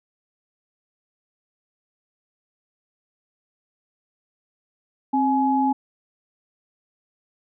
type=tone pair together; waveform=sine; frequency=265.2 / 842.6 Hz; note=C4 / G#5; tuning=+23 / +25 cents; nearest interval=octave + minor sixth; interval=2002 cents; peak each=-20 dBFS; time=5.13-5.73 s; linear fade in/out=10 ms; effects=none